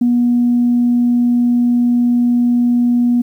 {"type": "tone with ADSR envelope", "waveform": "sine", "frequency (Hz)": 241.7, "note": "B3", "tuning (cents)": -37, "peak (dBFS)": -7, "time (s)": [0.01, 3.22], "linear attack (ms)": 8, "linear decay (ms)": 10, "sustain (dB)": -2, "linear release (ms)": 10, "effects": ["tanh soft clip ceiling -5 dBFS", "8-bit"]}